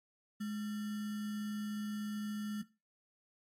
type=tone with sample-and-hold; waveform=sine; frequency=210 Hz; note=G#3; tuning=19 cents sharp; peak=-36 dBFS; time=0.4-2.62 s; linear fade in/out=10 ms; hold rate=1575 Hz; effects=noise-tail reverb RT60 0.3 s tail -17 dB re dry + AAC 48 kbps

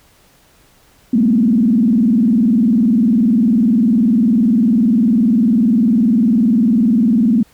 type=tone with vibrato; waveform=sine; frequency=230 Hz; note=A#3; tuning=23 cents flat; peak=-9 dBFS; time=1.13-7.43 s; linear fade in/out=5 ms; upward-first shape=square; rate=20 Hz; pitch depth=180 cents each way; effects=pink hiss -51 dBFS RMS until 7.53 s

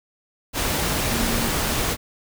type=tone in noise; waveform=sine; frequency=233.1 Hz; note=A#3; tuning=in tune; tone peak=-26 dBFS; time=1.08-1.51 s; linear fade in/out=50 ms; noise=pink; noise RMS=-23 dBFS; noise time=0.53-1.97 s; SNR=-6 dB; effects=none

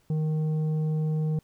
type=tone with tanh clipping; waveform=triangle; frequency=155.56 Hz; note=D#3; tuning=in tune; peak=-25 dBFS; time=0.1-1.39 s; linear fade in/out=2 ms; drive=11 dB; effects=pink hiss -66 dBFS RMS until 1.43 s

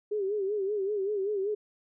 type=tone with vibrato; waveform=sine; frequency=402.9 Hz; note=G4; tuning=48 cents sharp; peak=-27 dBFS; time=0.11-1.55 s; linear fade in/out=10 ms; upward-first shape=sine; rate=5.2 Hz; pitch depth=100 cents each way; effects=none

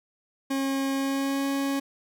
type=tone with pitch glide; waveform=40% pulse; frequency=271.4 to 275.8 Hz; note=C#4 to C#4; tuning=-36 to -9 cents; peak=-24 dBFS; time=0.5-1.8 s; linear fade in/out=10 ms; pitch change=+27 cents; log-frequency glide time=0.93-1.47 s; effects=none

